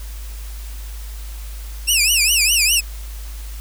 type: tone with vibrato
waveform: 15% pulse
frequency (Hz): 2637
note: E7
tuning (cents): 0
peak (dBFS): -6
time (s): 1.87-2.81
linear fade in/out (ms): 20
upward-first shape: triangle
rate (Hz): 4.9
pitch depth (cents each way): 230
effects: added 52 Hz sine -28 dBFS peak until 3.6 s + white hiss -41 dBFS RMS until 3.6 s